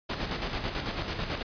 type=noise with tremolo; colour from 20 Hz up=pink; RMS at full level=-31 dBFS; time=0.09-1.43 s; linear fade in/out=10 ms; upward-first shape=square; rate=9.1 Hz; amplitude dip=45%; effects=resampled to 11025 Hz